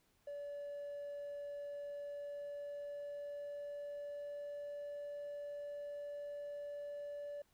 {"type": "tone with pitch glide", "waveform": "triangle", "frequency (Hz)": [575, 579], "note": ["D5", "D5"], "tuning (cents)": [-37, -25], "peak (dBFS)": -40, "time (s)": [0.27, 7.42], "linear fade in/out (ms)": 5, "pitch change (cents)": 12, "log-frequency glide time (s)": [1.7, 4.63], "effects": ["tanh soft clip ceiling -38 dBFS", "pink hiss -75 dBFS RMS until 7.53 s"]}